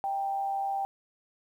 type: tone with amplitude modulation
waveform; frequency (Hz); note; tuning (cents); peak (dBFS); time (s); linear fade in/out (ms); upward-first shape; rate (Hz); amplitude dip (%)
sine; 787; G5; +7; -26; 0.04-0.85; 0; sine; 146; 40
effects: 10-bit